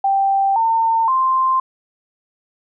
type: tone with pitch steps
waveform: sine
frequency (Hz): 784 / 905.8 / 1046.5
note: G5 / A#5 / C6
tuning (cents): 0 / -50 / 0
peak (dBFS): -13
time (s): 0.04-1.6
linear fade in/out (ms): 5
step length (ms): 520
effects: none